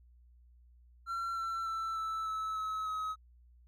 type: tone with pitch steps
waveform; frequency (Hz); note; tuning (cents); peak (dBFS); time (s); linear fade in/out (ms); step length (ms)
triangle; 1361 / 1346.1 / 1331.5 / 1316.9 / 1302.5 / 1288.3 / 1274.3; F6 / E6 / E6 / E6 / E6 / E6 / D#6; -45 / +36 / +17 / -2 / -21 / -40 / +41; -32; 1.06-3.16; 50; 300
effects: added 60 Hz sine -58 dBFS peak until 3.67 s